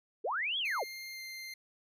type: linear two-way sweep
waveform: sine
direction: up then down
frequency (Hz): 349.4 to 3423 to 349.4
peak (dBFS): -31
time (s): 0.24-0.84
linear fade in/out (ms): 10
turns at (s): 0.58
type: tone with pitch glide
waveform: 25% pulse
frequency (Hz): 2110 to 2093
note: C7 to C7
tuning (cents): +14 to 0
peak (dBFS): -38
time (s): 0.65-1.54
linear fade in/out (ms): 5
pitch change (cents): -14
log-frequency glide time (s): 1.12-1.2
effects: none